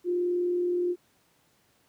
sine tone with frequency modulation, 353.9 Hz, F4, 23 cents sharp, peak -24 dBFS, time 0.04-0.96 s, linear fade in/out 50 ms, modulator 40.6 Hz, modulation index 0.22, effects pink hiss -66 dBFS RMS until 1.88 s + high-pass 100 Hz 12 dB/octave

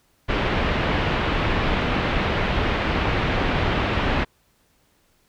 pink low-pass noise, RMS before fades -22 dBFS, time 0.28-4.25 s, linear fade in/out 20 ms, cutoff 3200 Hz, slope 24 dB/octave, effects pink hiss -63 dBFS RMS until 5.28 s

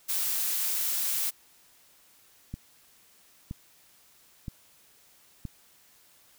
blue noise, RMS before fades -29 dBFS, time 0.08-1.31 s, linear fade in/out 20 ms
click train, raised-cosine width 5 ms, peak -23 dBFS, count 4, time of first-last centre 2.54-5.453 s, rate 1.03 Hz
effects white hiss -60 dBFS RMS until 6.38 s

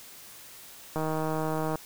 click train, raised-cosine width 1 ms, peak -17 dBFS, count 126, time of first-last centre 0.96-1.756 s, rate 157 Hz, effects white hiss -48 dBFS RMS until 1.85 s

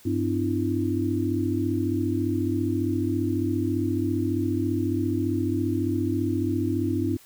sine tone cluster, 100.1 / 259 / 302.3 / 337 Hz, G2 / C4 / D#4 / E4, +37 / -17 / -50 / +38 cents, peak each -28 dBFS, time 0.05-7.17 s, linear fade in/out 10 ms, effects white hiss -53 dBFS RMS until 7.25 s

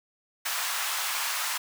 pink high-pass noise, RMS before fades -30 dBFS, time 0.45-1.58 s, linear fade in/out 10 ms, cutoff 890 Hz, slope 24 dB/octave, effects none

